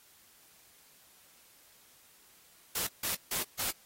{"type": "noise bursts", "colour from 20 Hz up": "white", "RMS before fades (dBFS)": -33, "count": 4, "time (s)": [2.75, 3.71], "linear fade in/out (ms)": 5, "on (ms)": 120, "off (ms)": 160, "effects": ["white hiss -61 dBFS RMS until 3.85 s", "AAC 48 kbps"]}